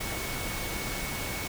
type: tone in noise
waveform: sine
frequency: 2217 Hz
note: C#7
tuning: in tune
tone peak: -40 dBFS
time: 0-1.48 s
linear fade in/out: 10 ms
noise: pink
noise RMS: -34 dBFS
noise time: 0-1.48 s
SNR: -9 dB
effects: none

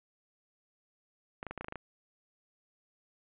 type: clicks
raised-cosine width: 0.5 ms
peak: -24 dBFS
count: 9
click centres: 1.429 / 1.467 / 1.51 / 1.577 / 1.61 / 1.645 / 1.684 / 1.724 / 1.757 s
effects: resampled to 8000 Hz + 11-bit

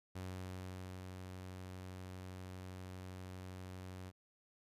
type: tone with ADSR envelope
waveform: sawtooth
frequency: 92.5 Hz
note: F#2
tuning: in tune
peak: -39 dBFS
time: 0.15-4.12 s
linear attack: 10 ms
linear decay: 870 ms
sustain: -4 dB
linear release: 38 ms
effects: resampled to 32000 Hz

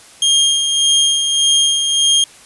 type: tone with tremolo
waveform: sawtooth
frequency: 3223 Hz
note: G7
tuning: 47 cents sharp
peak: -6 dBFS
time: 0.22-2.24 s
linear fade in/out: 2 ms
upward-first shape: sine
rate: 1.7 Hz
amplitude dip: 45%
effects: white hiss -42 dBFS RMS until 2.45 s + resampled to 24000 Hz

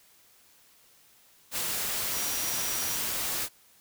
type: tone in noise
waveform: sine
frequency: 5780 Hz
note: F#8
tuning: 41 cents flat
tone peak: -36 dBFS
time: 2.11-3 s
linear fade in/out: 50 ms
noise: white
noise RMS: -31 dBFS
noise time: 1.51-3.49 s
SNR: -8 dB
effects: white hiss -60 dBFS RMS until 3.8 s

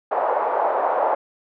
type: band-pass noise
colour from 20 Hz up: white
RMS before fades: -21 dBFS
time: 0.11-1.15 s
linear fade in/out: 5 ms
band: 530 to 900 Hz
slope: 24 dB/octave
effects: none

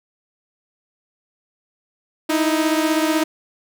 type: beating tone pair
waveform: sawtooth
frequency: 311.1 / 327.1 Hz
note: D#4 / E4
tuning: 0 / -13 cents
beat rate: 16 Hz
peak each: -14 / -18 dBFS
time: 2.29-3.24 s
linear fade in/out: 10 ms
effects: none

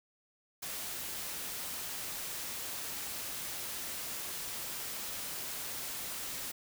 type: noise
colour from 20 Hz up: white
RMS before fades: -40 dBFS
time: 0.62-6.52 s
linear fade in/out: 10 ms
effects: none

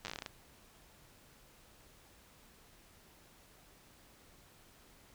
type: slowing click train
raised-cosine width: 0.2 ms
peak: -23 dBFS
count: 11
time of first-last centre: 0.05-0.262 s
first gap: 9 ms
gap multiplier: 1.18
effects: pink hiss -62 dBFS RMS until 5.14 s

